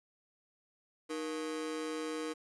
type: ring-modulated tone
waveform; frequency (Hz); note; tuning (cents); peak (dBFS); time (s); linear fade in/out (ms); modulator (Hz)
45% pulse; 392; G4; 0; -33; 1.09-2.34; 20; 81.8
effects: resampled to 24000 Hz + 10-bit